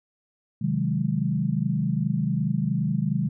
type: chord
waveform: sine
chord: Ab dominant seventh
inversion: first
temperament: equal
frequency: 130.81 / 155.56 / 185 / 207.7 Hz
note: C3 / Eb3 / Gb3 / Ab3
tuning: 0 / 0 / 0 / 0 cents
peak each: -28 / -26 / -28 / -28 dBFS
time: 0.61-3.29 s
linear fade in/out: 10 ms
effects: none